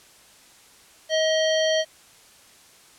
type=harmonic tone with a mistuned harmonic; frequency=633 Hz; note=D#5; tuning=30 cents sharp; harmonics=1 / 3 / 5 / 7 / 9; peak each=-20 / -29 / -27 / -32 / -34 dBFS; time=1.09-1.85 s; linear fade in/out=50 ms; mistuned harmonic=9; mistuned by=+25 cents; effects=white hiss -52 dBFS RMS until 2.98 s + low-pass 10000 Hz 12 dB/octave